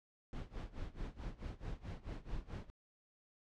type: noise with tremolo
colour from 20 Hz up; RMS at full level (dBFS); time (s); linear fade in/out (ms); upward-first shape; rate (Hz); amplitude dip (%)
brown; -42; 0.33-2.7; 0; sine; 4.6; 90
effects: low-pass 5000 Hz 12 dB/octave